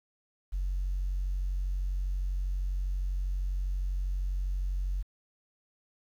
sine tone, 46.25 Hz, F#1, in tune, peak -27 dBFS, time 0.52-5.03 s, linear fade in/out 20 ms, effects tanh soft clip ceiling -25 dBFS + 10-bit

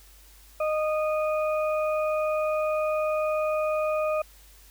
harmonic tone, 617 Hz, D#5, 15 cents flat, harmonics 1 / 2 / 4, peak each -24 / -31 / -37 dBFS, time 0.6-4.22 s, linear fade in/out 5 ms, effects added 50 Hz sine -52 dBFS peak until 4.7 s + white hiss -55 dBFS RMS until 4.7 s

